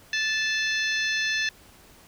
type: harmonic tone with a mistuned harmonic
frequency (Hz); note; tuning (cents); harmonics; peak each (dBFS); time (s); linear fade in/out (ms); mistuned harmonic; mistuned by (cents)
876; A5; -8; 2 / 3 / 4 / 5 / 6 / 7; -26 / -30 / -32 / -34 / -36 / -37; 0.13-1.49; 2; 5; -72
effects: pink hiss -53 dBFS RMS until 2.07 s